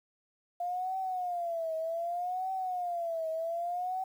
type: tone with vibrato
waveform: sine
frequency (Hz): 698.5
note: F5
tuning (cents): 0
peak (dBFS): -31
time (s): 0.6-4.04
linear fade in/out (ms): 5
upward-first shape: triangle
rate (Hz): 0.65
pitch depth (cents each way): 160
effects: 10-bit